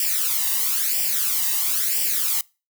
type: noise with flanger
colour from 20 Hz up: blue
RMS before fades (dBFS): -22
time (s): 0-2.41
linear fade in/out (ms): 2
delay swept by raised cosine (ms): 0.38 to 1.07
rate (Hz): 1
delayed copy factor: +0.75
effects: noise-tail reverb RT60 0.3 s tail -24 dB re dry